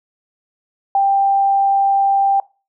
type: tone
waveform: sine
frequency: 789 Hz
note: G5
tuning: 11 cents sharp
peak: -11 dBFS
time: 0.95-2.4 s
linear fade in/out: 2 ms
effects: noise-tail reverb RT60 0.3 s tail -21 dB re dry